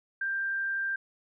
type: tone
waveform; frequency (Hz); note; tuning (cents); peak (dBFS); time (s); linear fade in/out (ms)
sine; 1583; G6; +17; -28; 0.21-0.96; 5
effects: none